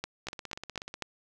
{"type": "two click trains", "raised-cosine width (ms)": 0.2, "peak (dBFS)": [-16, -22], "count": [5, 12], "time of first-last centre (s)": [[0.04, 1.023], [0.27, 0.941]], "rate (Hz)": [4.07, 16.4], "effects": []}